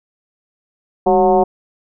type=tone with frequency modulation; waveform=sine; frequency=554.4 Hz; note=C#5; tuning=in tune; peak=-9 dBFS; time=1.06-1.44 s; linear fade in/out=10 ms; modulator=177 Hz; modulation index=1.7; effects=none